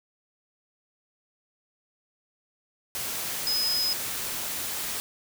sine tone in noise, 5060 Hz, D#8, 28 cents sharp, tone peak -24 dBFS, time 3.47-3.93 s, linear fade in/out 0 ms, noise white, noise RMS -32 dBFS, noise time 2.95-5 s, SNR +5 dB, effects none

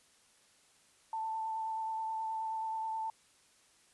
sine tone with vibrato, 886 Hz, A5, 12 cents sharp, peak -34 dBFS, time 1.13-3.1 s, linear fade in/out 2 ms, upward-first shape sine, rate 9.4 Hz, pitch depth 14 cents each way, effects white hiss -66 dBFS RMS until 3.93 s + resampled to 24000 Hz

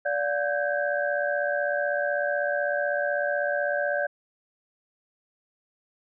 sine tone cluster, 581 / 711 / 1547 / 1623 Hz, D5 / F5 / G6 / G#6, -19 / +31 / -23 / -40 cents, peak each -26 / -32 / -30 / -32 dBFS, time 0.05-4.07 s, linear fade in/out 10 ms, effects none

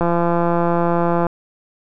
click train, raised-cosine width 1 ms, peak -5 dBFS, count 216, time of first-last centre 0.01-1.267 s, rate 171 Hz, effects none

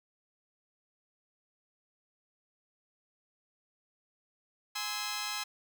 10% pulse chord, Ab augmented, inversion none, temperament just, 830.6 / 1038.3 / 1297.8 Hz, Ab5 / C6 / E6, 0 / -14 / -27 cents, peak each -31 dBFS, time 4.75-5.44 s, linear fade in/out 10 ms, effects none

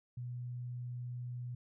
sine tone, 122.8 Hz, B2, 9 cents flat, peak -39 dBFS, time 0.17-1.55 s, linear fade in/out 5 ms, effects none

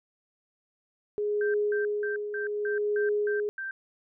sine tone with tremolo, 416.3 Hz, G#4, 4 cents sharp, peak -23 dBFS, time 1.18-3.49 s, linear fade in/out 0 ms, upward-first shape triangle, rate 0.66 Hz, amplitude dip 65%
sine tone bursts, 1568 Hz, G6, in tune, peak -32 dBFS, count 8, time 1.41-3.71 s, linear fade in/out 2 ms, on 130 ms, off 180 ms
effects none

